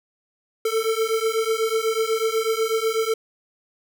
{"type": "beating tone pair", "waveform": "square", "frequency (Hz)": [441.8, 449.9], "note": ["A4", "A4"], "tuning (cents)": [7, 39], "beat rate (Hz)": 8.1, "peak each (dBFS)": -24, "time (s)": [0.65, 3.14], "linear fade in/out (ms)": 5, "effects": []}